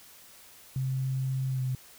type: tone with pitch glide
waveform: sine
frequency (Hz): 131.9 to 128.96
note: C3 to C3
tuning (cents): +14 to -25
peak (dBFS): -27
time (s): 0.76-1.75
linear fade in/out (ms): 2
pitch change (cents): -39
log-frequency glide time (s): 1.52-1.62
effects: white hiss -53 dBFS RMS until 1.98 s